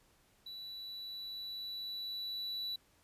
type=tone with level ramp; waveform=triangle; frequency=3948 Hz; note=B7; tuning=1 cent flat; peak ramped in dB=-43 to -35 dBFS; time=0.46-2.76 s; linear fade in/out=5 ms; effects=pink hiss -69 dBFS RMS until 3.03 s + resampled to 32000 Hz